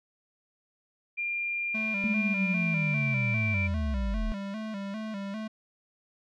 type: tone with pitch glide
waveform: sine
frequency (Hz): 2400 to 2348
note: D7 to D7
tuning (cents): +37 to -1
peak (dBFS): -28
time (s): 1.17-3.68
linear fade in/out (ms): 20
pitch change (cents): -38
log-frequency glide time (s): 2.47-3.11
type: tone with vibrato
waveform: square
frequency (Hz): 207.7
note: G#3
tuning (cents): 0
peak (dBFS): -34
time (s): 1.74-5.48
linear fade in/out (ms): 10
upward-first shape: square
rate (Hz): 2.5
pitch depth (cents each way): 86
type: linear sweep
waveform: sine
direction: down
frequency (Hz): 220 to 35.14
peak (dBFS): -27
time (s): 2.04-4.32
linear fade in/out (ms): 0
effects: low-pass 4000 Hz 12 dB/octave